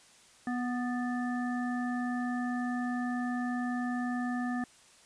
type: harmonic tone with a mistuned harmonic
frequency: 245.5 Hz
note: B3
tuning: 10 cents flat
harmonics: 1 / 3 / 5 / 7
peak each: -31 / -39 / -44 / -41 dBFS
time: 0.47-4.64 s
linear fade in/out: 2 ms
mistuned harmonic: 7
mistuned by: +39 cents
effects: white hiss -59 dBFS RMS until 5.05 s + resampled to 22050 Hz